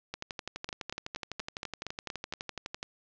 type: two click trains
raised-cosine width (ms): 0.2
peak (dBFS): -19 / -19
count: 33 / 8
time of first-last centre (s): 0.14-2.829 / 0.69-2.337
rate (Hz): 11.9 / 4.25
effects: resampled to 16000 Hz + 8-bit